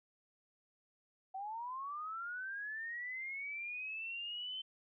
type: linear sweep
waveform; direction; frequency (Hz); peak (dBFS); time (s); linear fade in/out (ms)
sine; up; 749 to 3088; -40; 1.34-4.62; 10
effects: none